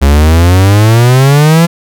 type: exponential sweep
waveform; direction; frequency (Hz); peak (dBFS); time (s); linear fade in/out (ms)
45% pulse; up; 67.9 to 172; -3; 0.01-1.67; 20
effects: none